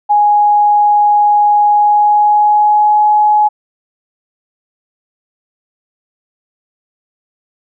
sine tone with pitch glide, 830.6 to 842.7 Hz, G#5 to G#5, 0 to +25 cents, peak -6 dBFS, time 0.09-3.49 s, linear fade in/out 20 ms, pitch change +25 cents, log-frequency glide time 1.67-3.04 s, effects none

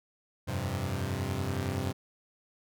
sawtooth chord, F suspended second, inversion none, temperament equal, 87.31 / 98 / 130.81 Hz, F2 / G2 / C3, 0 / 0 / 0 cents, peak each -32 / -30 / -31 dBFS, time 0.47-1.93 s, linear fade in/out 20 ms, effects none

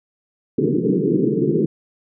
white band-pass noise, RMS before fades -18 dBFS, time 0.58-1.66 s, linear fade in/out 5 ms, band 130 to 450 Hz, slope 96 dB/octave, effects none

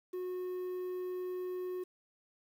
triangle tone with quantisation, 364.5 Hz, F#4, 26 cents flat, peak -34 dBFS, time 0.13-1.84 s, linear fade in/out 10 ms, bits 10, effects none

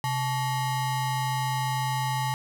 square ring-modulated tone, 501 Hz, B4, 25 cents sharp, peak -23 dBFS, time 0.04-2.34 s, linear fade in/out 0 ms, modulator 370 Hz, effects none

